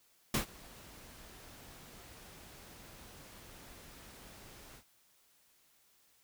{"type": "noise with ADSR envelope", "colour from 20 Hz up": "pink", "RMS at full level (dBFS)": -30, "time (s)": [0.34, 4.84], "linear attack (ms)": 3, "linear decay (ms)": 110, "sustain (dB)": -24, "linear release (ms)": 84, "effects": ["white hiss -69 dBFS RMS until 6.23 s"]}